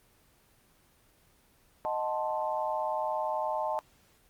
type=chord; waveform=sine; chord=D# diminished seventh; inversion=none; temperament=equal with one note detuned; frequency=622.3 / 740 / 880 / 1050.7 Hz; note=D#5 / F#5 / A5 / C6; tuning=0 / 0 / 0 / +7 cents; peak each=-33 / -38 / -32 / -38 dBFS; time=1.85-3.79 s; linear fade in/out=0 ms; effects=pink hiss -64 dBFS RMS until 4.29 s + Opus 24 kbps